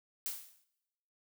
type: noise with exponential decay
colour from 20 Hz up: blue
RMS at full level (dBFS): -35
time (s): 0.26-0.64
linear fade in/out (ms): 0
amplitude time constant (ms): 81
effects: noise-tail reverb RT60 1.0 s tail -22 dB re dry